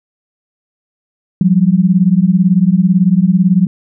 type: beating tone pair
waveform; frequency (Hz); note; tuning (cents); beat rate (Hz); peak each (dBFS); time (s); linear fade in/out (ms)
sine; 174.61 / 192.61; F3 / G3; 0 / -30; 18; -10; 1.41-3.67; 2
effects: none